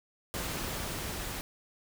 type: noise with level ramp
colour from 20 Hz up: pink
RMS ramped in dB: -35 to -38 dBFS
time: 0.34-1.41 s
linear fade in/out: 0 ms
effects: none